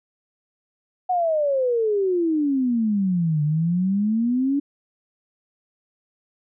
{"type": "exponential two-way sweep", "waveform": "sine", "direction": "down then up", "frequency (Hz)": [745, 146.83, 288.3], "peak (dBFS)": -18, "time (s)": [1.09, 4.6], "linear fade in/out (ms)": 10, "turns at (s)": 3.43, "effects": []}